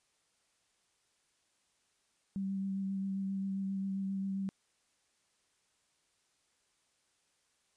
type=tone with vibrato; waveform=sine; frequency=194 Hz; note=G3; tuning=18 cents flat; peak=-33 dBFS; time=2.36-4.49 s; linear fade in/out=0 ms; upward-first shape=sine; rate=7.5 Hz; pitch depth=15 cents each way; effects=white hiss -75 dBFS RMS until 7.76 s + resampled to 22050 Hz